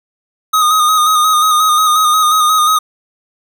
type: tone with vibrato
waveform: square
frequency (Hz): 1244.5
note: D#6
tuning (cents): 0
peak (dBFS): -9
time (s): 0.53-2.79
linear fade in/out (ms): 10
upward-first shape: square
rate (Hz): 5.6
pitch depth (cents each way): 30
effects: none